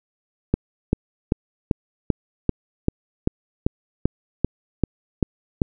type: click train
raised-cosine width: 3 ms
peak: -4 dBFS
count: 14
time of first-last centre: 0.54-5.618 s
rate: 2.56 Hz
effects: none